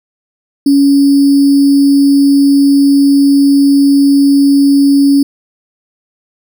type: tone with sample-and-hold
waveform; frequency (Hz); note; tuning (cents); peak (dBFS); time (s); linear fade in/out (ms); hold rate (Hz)
sine; 280; C#4; +18; -4; 0.66-5.23; 5; 4900
effects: none